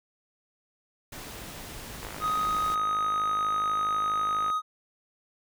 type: noise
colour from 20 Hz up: pink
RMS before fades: -41 dBFS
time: 1.12-2.75 s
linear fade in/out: 5 ms
type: click train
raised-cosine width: 0.5 ms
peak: -24 dBFS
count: 130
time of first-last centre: 2.03-4.501 s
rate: 52.2 Hz
type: tone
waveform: triangle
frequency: 1253 Hz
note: D#6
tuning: 12 cents sharp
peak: -23 dBFS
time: 2.2-4.62 s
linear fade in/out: 50 ms
effects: none